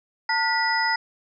sine tone cluster, 897 / 1436 / 1950 / 5040 Hz, A5 / F6 / B6 / D#8, +33 / +48 / -23 / +21 cents, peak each -24 / -28 / -24 / -28 dBFS, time 0.29-0.96 s, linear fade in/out 5 ms, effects none

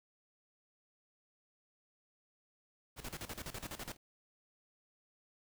pink noise with tremolo, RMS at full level -43 dBFS, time 2.96-3.97 s, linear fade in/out 50 ms, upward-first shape square, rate 12 Hz, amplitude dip 80%, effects none

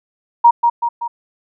sine tone with echo, 943 Hz, A#5, 20 cents sharp, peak -4 dBFS, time 0.44-0.51 s, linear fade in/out 10 ms, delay 190 ms, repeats 3, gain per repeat -5 dB, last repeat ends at 1.08 s, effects none

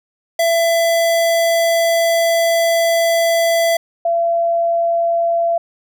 square / sine tone pair in turn, 669 / 677.6 Hz, E5 / E5, +25 / +48 cents, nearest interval unison, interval 23 cents, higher second, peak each -13 dBFS, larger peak neither, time 0.39-3.77 / 4.05-5.58 s, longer first, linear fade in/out 5 ms, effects none

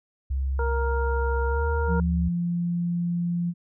sine tone with pitch glide, 67 to 74.77 Hz, C2 to D2, +42 to +32 cents, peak -23 dBFS, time 0.3-2.29 s, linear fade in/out 10 ms, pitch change +190 cents, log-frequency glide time 1.47-1.65 s
harmonic tone, 467.8 Hz, A#4, 6 cents sharp, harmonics 1 / 2 / 3, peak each -28 / -31 / -33 dBFS, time 0.59-2 s, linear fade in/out 2 ms
sine tone, 173.1 Hz, F3, 15 cents flat, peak -23 dBFS, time 1.87-3.54 s, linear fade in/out 50 ms
effects none

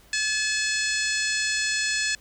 harmonic tone, 859 Hz, A5, 42 cents flat, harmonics 2 / 3 / 4 / 5 / 6 / 7 / 8 / 9 / 10, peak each -27 / -30 / -35 / -31 / -33 / -37 / -34 / -34 / -40 dBFS, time 0.13-2.15 s, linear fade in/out 2 ms, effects added 50 Hz sine -55 dBFS peak until 2.2 s + pink hiss -55 dBFS RMS until 2.2 s

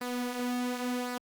sawtooth tone with flanger, 246.9 Hz, B3, in tune, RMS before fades -33 dBFS, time 0.01-1.18 s, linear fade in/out 5 ms, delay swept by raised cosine 0.3 to 6.1 ms, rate 0.91 Hz, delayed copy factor -0.5, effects Opus 32 kbps

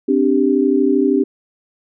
sine chord, C suspended second, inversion none, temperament just, 261.6 / 294.3 / 392.4 Hz, C4 / D4 / G4, 0 / +4 / +2 cents, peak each -16 dBFS, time 0.08-1.24 s, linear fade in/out 10 ms, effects none

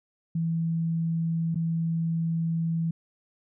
sine tone with dropouts, 164.8 Hz, E3, in tune, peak -24 dBFS, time 0.35-2.91 s, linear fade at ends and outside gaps 5 ms, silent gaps 1.546-1.556 s, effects none

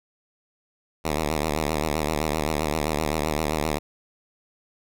5% pulse tone with vibrato, 76.5 Hz, D#2, 29 cents flat, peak -12 dBFS, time 1.04-3.79 s, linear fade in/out 20 ms, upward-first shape sine, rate 7.7 Hz, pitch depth 96 cents each way, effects none

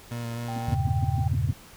30% pulse tone with vibrato, 117.6 Hz, A#2, 16 cents sharp, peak -28 dBFS, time 0.11-0.75 s, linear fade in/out 5 ms, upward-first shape square, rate 3.9 Hz, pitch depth 14 cents each way
sine tone, 784 Hz, G5, in tune, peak -34 dBFS, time 0.48-1.28 s, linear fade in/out 5 ms
sine tone bursts, 242.9 Hz, B3, 29 cents flat, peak -31 dBFS, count 7, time 0.56-1.508 s, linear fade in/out 5 ms, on 24 ms, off 130 ms
sine chord, E diminished seventh, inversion none, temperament equal with one note detuned, 82.41 / 99.65 / 116.54 / 138.59 Hz, E2 / G2 / Bb2 / Db3, 0 / +29 / 0 / 0 cents, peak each -28 dBFS, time 0.68-1.53 s, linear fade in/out 5 ms
effects pink hiss -49 dBFS RMS until 1.76 s

